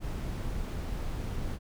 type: noise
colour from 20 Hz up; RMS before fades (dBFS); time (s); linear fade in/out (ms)
brown; -34; 0-1.59; 50
effects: none